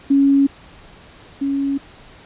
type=tone pair in turn; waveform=sine; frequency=277.2 / 277.2 Hz; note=C#4 / C#4; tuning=0 / 0 cents; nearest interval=unison; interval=0 cents; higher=neither; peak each=-10 / -17 dBFS; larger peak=first; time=0.1-0.47 / 1.41-1.78 s; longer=neither; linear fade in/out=10 ms; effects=pink hiss -44 dBFS RMS until 2.25 s + resampled to 8000 Hz